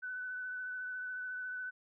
sine tone with vibrato, 1500 Hz, F#6, 23 cents sharp, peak -38 dBFS, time 0.02-1.71 s, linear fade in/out 20 ms, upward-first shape triangle, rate 14 Hz, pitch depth 21 cents each way, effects none

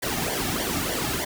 pink noise with flanger, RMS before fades -27 dBFS, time 0.02-1.25 s, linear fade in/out 10 ms, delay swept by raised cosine 0.76 to 2.06 ms, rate 3.3 Hz, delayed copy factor -0.75, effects none

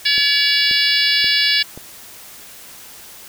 harmonic tone, 570 Hz, C#5, 48 cents sharp, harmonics 3 / 4 / 5 / 6 / 7 / 8 / 9, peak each -21 / -21 / -21 / -21 / -21 / -21 / -21 dBFS, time 0.05-1.63 s, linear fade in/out 10 ms
click train, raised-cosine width 2 ms, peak -20 dBFS, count 4, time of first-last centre 0.18-1.776 s, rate 1.88 Hz
effects white hiss -39 dBFS RMS until 3.28 s

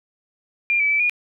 sine tone with pitch steps, 2395 / 2298 / 2313 / 2437 Hz, D7 / D7 / D7 / D#7, +33 / -38 / -27 / -37 cents, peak -16 dBFS, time 0.7-1.096 s, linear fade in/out 0 ms, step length 99 ms, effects none

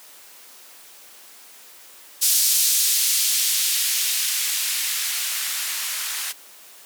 violet noise with band-pass filter sweep, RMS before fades -22 dBFS, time 2.21-6.33 s, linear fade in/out 20 ms, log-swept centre 5000 to 1300 Hz, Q 0.85, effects white hiss -46 dBFS RMS until 6.85 s + high-pass 300 Hz 12 dB/octave

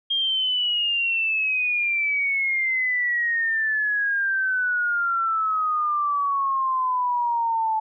sine exponential sweep, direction down, 3229 to 870 Hz, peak -20 dBFS, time 0.1-7.8 s, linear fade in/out 10 ms, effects none

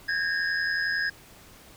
sine tone cluster, 1575 / 1646 / 1820 / 5060 Hz, G6 / G#6 / A#6 / D#8, +8 / -16 / -42 / +28 cents, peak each -35 / -26 / -32 / -35 dBFS, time 0.08-1.1 s, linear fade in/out 10 ms, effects pink hiss -51 dBFS RMS until 1.76 s

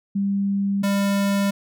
sine / square tone pair in turn, 198.5 / 199.26 Hz, G3 / G3, +22 / +29 cents, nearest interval unison, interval 7 cents, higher second, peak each -19 / -19 dBFS, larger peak neither, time 0.15-0.83 / 0.83-1.51 s, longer neither, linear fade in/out 10 ms, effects none

